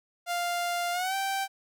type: tone with pitch glide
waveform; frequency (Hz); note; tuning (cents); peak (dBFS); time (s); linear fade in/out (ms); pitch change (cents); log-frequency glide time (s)
sawtooth; 698.5 to 779.5; F5 to G5; 0 to -10; -24; 0.26-1.48; 50; +190; 0.92-1.15
effects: none